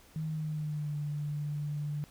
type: tone with pitch glide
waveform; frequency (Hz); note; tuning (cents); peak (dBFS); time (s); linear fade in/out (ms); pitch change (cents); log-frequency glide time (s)
sine; 157.2 to 147.52; D#3 to D3; +18 to +8; -32; 0.16-2.04; 0; -110; 0.27-0.95
effects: pink hiss -59 dBFS RMS until 2.1 s